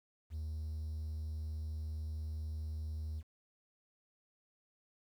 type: tone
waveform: triangle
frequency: 77.78 Hz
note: D#2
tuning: in tune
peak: -35 dBFS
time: 0.3-3.23 s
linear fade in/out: 50 ms
effects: tanh soft clip ceiling -32 dBFS + 11-bit